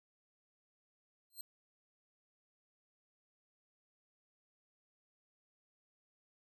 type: tone with exponential growth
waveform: 5% pulse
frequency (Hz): 4175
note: C8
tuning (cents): -5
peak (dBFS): -33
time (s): 1.3-1.41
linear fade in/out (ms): 2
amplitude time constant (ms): 22
effects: none